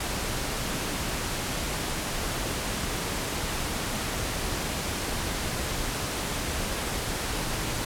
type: noise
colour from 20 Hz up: pink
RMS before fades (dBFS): -30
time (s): 0-7.85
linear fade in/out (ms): 5
effects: low-pass 12000 Hz 12 dB/octave